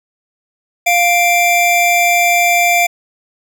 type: tone pair together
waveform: square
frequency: 700 / 2352 Hz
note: F5 / D7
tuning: +4 / +2 cents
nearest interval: octave + major sixth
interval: 2098 cents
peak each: -13 dBFS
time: 0.86-2.87 s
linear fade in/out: 10 ms
effects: none